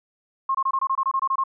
sine tone bursts, 1073 Hz, C6, 43 cents sharp, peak -19 dBFS, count 12, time 0.49-1.438 s, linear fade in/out 5 ms, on 57 ms, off 24 ms, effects none

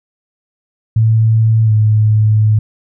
sine tone with pitch glide, 111.5 to 107.7 Hz, A2 to A2, +23 to -37 cents, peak -7 dBFS, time 0.96-2.59 s, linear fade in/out 5 ms, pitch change -60 cents, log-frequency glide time 1.64-1.72 s, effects none

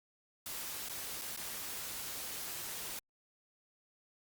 white noise with dropouts, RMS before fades -42 dBFS, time 0.46-2.99 s, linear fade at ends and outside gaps 2 ms, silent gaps 0.887-0.895 / 1.214-1.218 / 1.364-1.373 s, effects Opus 48 kbps

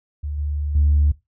sine tone with level steps, 73.42 Hz, D2, in tune, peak -24 / -21 / -12 dBFS, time 0.23-1.12 s, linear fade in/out 10 ms, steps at 0.38 / 0.75 s, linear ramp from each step 5 ms, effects noise-tail reverb RT60 0.2 s tail -19 dB re dry + tanh soft clip ceiling -9 dBFS

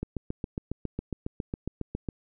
click train, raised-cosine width 3 ms, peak -18 dBFS, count 16, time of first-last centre 0.03-2.088 s, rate 7.29 Hz, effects none

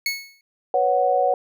25% pulse tone with exponential decay, 2200 Hz, C#7, 14 cents flat, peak -15 dBFS, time 0.06-0.41 s, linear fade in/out 2 ms, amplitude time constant 74 ms
sine chord, B suspended second, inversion none, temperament just, 493.9 / 555.6 / 740.8 Hz, B4 / C#5 / F#5, 0 / +4 / +2 cents, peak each -23 / -21 / -19 dBFS, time 0.74-1.34 s, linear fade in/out 2 ms
effects none

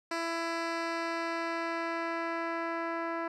10% pulse tone with low-pass filter sweep, 333 Hz, E4, 18 cents sharp, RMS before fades -34 dBFS, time 0.11-3.28 s, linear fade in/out 5 ms, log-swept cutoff 6500 to 1600 Hz, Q 0.8, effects none

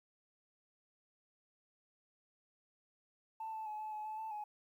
sine tone with pitch steps, 886 / 877 / 851 / 863 / 852 / 865 / 881 / 841 Hz, A5 / A5 / G#5 / A5 / G#5 / A5 / A5 / G#5, +12 / -6 / +42 / -34 / +44 / -30 / +2 / +22 cents, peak -39 dBFS, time 3.4-4.44 s, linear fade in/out 5 ms, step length 130 ms, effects tanh soft clip ceiling -37 dBFS + 12-bit

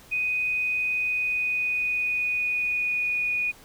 sine tone with pitch glide, 2494 to 2464 Hz, D#7 to D#7, +3 to -17 cents, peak -23 dBFS, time 0.11-3.52 s, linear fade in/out 20 ms, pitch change -20 cents, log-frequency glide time 0.94-3.16 s, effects pink hiss -51 dBFS RMS until 3.64 s

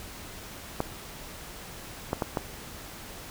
clicks, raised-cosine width 1 ms, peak -12 dBFS, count 4, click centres 0.804 / 2.131 / 2.222 / 2.372 s, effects pink hiss -43 dBFS RMS until 3.3 s

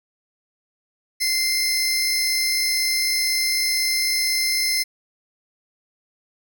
sawtooth tone pair together, 2086 / 5256 Hz, C7 / E8, -6 / -6 cents, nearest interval octave + major third, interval 1600 cents, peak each -19 dBFS, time 1.2-4.84 s, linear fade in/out 20 ms, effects none

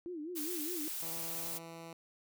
sine tone with vibrato, 327.4 Hz, E4, 12 cents flat, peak -39 dBFS, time 0.06-0.88 s, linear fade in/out 0 ms, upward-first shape sine, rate 4.9 Hz, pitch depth 180 cents each way
blue noise, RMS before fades -40 dBFS, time 0.35-1.59 s, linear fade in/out 20 ms
10% pulse tone with pitch glide, 164.81 to 165.76 Hz, E3 to E3, 0 to +10 cents, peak -38 dBFS, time 1.02-1.93 s, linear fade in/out 2 ms, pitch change +10 cents, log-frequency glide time 1.17-1.41 s
effects none

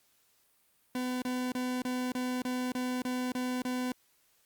40% pulse tone bursts, 251.6 Hz, B3, 32 cents sharp, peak -30 dBFS, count 10, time 0.95-3.92 s, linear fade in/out 2 ms, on 270 ms, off 30 ms, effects white hiss -69 dBFS RMS until 4.45 s + Opus 48 kbps

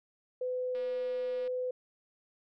sine tone, 504 Hz, B4, 35 cents sharp, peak -31 dBFS, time 0.41-1.71 s, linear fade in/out 5 ms
click train, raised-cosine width 0.3 ms, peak -38 dBFS, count 176, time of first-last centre 0.75-1.476 s, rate 241 Hz
effects none

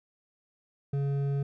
triangle tone with hard clipping, 140 Hz, C#3, 18 cents sharp, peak -28 dBFS, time 0.93-1.43 s, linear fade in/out 5 ms, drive 11 dB, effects none

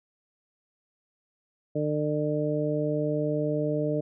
harmonic tone, 150 Hz, D3, 37 cents sharp, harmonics 1 / 2 / 3 / 4, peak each -30 / -30 / -30 / -30 dBFS, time 1.75-4.01 s, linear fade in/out 10 ms, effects none

